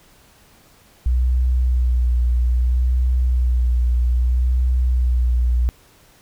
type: tone with vibrato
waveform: sine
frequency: 61.5 Hz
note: B1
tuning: 7 cents flat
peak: -14 dBFS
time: 1.06-5.69 s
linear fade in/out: 0 ms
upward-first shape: sine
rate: 0.62 Hz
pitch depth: 31 cents each way
effects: pink hiss -52 dBFS RMS until 6.21 s